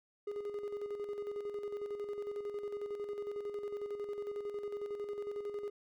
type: tone with tremolo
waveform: triangle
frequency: 411.2 Hz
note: G#4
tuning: 17 cents flat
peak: -34 dBFS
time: 0.27-5.7 s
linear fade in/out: 5 ms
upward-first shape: square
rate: 11 Hz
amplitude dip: 50%
effects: none